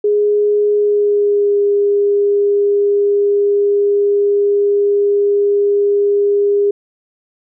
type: tone with pitch glide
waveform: sine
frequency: 415.1 to 406.1 Hz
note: G#4 to G#4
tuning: -1 to -39 cents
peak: -10 dBFS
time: 0.04-6.71 s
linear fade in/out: 5 ms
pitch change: -38 cents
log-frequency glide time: 0.75-1.61 s
effects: none